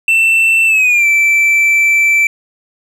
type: tone with pitch glide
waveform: triangle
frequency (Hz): 2676 to 2330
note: E7 to D7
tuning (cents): +25 to -14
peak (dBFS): -6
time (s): 0.08-2.27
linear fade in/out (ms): 2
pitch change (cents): -239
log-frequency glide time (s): 0.66-1.06
effects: none